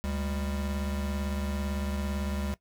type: tone pair together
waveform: square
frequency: 72.3 / 199.02 Hz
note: D2 / G3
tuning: -27 / +26 cents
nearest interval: octave + tritone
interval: 1753 cents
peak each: -32 / -35 dBFS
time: 0.04-2.54 s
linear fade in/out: 0 ms
effects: noise-tail reverb RT60 0.1 s tail -18 dB re dry